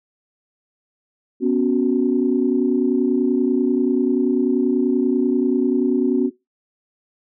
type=chord; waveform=sine; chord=B suspended second; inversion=none; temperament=equal; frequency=246.9 / 277.2 / 370 Hz; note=B3 / C#4 / F#4; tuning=0 / 0 / 0 cents; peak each=-19 dBFS; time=1.4-6.31 s; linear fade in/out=50 ms; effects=noise-tail reverb RT60 0.2 s tail -18 dB re dry + tanh soft clip ceiling -5 dBFS